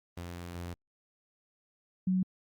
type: tone pair in turn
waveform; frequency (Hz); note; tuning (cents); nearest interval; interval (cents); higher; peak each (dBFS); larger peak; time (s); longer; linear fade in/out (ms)
sawtooth / sine; 87 / 185.79; F2 / F#3; -6 / +7; octave + minor second; 1313; second; -34 / -25; second; 0.17-0.74 / 2.07-2.23; first; 5
effects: Opus 32 kbps